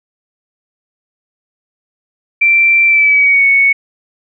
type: tone with pitch glide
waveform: sine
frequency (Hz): 2349 to 2218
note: D7 to C#7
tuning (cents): 0 to 0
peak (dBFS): -6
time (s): 2.41-3.73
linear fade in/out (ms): 10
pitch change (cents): -100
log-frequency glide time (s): 2.86-3.45
effects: none